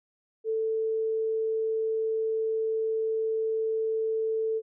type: tone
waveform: sine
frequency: 442.9 Hz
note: A4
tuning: 11 cents sharp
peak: -25 dBFS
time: 0.44-4.62 s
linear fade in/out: 50 ms
effects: none